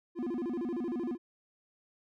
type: tone with vibrato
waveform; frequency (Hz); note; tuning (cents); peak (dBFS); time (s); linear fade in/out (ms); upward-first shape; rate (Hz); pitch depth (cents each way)
triangle; 290; D4; -22; -30; 0.15-1.18; 50; square; 13; 300
effects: none